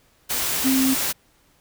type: tone in noise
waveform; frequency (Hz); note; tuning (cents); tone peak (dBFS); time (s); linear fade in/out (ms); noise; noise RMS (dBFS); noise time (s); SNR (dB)
sine; 264.2; C4; +17; -17; 0.64-0.95; 20; white; -24; 0.29-1.13; +4
effects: pink hiss -60 dBFS RMS until 1.6 s